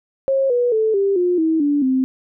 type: tone with pitch steps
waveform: sine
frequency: 540 / 486.7 / 438.6 / 395.3 / 356.3 / 321.1 / 289.4 / 260.8 Hz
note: C#5 / B4 / A4 / G4 / F4 / E4 / D4 / C4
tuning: -45 / -25 / -6 / +15 / +35 / -45 / -25 / -5 cents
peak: -14 dBFS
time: 0.28-2.04 s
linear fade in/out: 0 ms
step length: 220 ms
effects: none